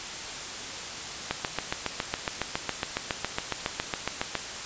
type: click train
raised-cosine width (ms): 0.3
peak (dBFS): -10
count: 23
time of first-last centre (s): 1.31-4.353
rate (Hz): 7.23
effects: white hiss -36 dBFS RMS until 4.65 s + resampled to 16000 Hz